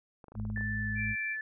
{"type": "clicks", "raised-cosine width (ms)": 1, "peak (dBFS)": -36, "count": 9, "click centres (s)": [0.242, 0.283, 0.32, 0.353, 0.399, 0.452, 0.501, 0.575, 0.61]}
{"type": "harmonic tone", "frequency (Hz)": 53, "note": "G#1", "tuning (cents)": 36, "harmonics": [1, 2, 4], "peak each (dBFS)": [-39, -35, -38], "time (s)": [0.34, 1.16], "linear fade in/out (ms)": 50}
{"type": "tone with pitch glide", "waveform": "sine", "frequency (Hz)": [1760, 1742.8], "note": ["A6", "A6"], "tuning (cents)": [0, -17], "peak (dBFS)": -34, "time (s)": [0.56, 1.41], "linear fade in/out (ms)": 2, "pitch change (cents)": -17, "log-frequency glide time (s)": [0.75, 0.98]}
{"type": "tone", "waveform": "sine", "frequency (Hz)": 2349, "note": "D7", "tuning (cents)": 0, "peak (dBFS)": -34, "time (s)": [0.95, 1.37], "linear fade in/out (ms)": 50}
{"effects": []}